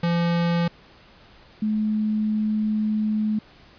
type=tone pair in turn; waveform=square / sine; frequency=170.9 / 214.3 Hz; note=F3 / A3; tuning=-37 / -45 cents; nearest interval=major third; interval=392 cents; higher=second; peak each=-20 dBFS; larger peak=neither; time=0.03-0.68 / 1.62-3.39 s; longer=second; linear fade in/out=5 ms; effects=pink hiss -51 dBFS RMS until 3.78 s + resampled to 11025 Hz